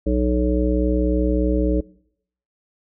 harmonic tone with a mistuned harmonic, 61.74 Hz, B1, in tune, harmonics 1 / 3 / 5 / 7 / 9, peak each -20 / -25 / -22 / -26 / -26 dBFS, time 0.06-1.81 s, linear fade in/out 10 ms, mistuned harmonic 1, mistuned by -42 cents, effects noise-tail reverb RT60 0.7 s tail -22 dB re dry

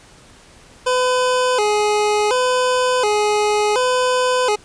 25% pulse tone with vibrato, 460 Hz, A#4, 23 cents flat, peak -11 dBFS, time 0.86-4.56 s, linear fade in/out 10 ms, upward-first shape square, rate 0.69 Hz, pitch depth 160 cents each way, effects pink hiss -46 dBFS RMS until 4.64 s + resampled to 22050 Hz

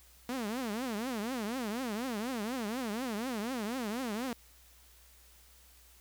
sawtooth tone with vibrato, 233.1 Hz, A#3, in tune, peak -30 dBFS, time 0.29-4.33 s, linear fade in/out 2 ms, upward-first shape triangle, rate 4.1 Hz, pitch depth 280 cents each way, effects added 60 Hz sine -61 dBFS peak until 6 s + white hiss -61 dBFS RMS until 6 s

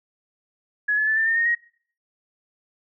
sine tone with pitch steps, 1687 / 1718.5 / 1750.5 / 1783.2 / 1816.5 / 1850.3 / 1884.9 Hz, G#6 / A6 / A6 / A6 / A#6 / A#6 / A#6, +27 / -41 / -9 / +23 / -45 / -13 / +19 cents, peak -18 dBFS, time 0.88-1.552 s, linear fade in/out 10 ms, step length 96 ms, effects noise-tail reverb RT60 0.5 s tail -23 dB re dry

